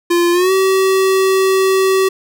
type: tone with pitch glide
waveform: square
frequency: 346.2 to 381.9 Hz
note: F4 to G4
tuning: -15 to -45 cents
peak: -11 dBFS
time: 0.1-2.09 s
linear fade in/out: 10 ms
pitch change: +170 cents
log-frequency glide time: 0.32-0.52 s
effects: none